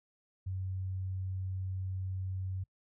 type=tone; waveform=sine; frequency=94 Hz; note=F#2; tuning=28 cents sharp; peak=-34 dBFS; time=0.46-2.64 s; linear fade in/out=10 ms; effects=noise-tail reverb RT60 0.1 s tail -25 dB re dry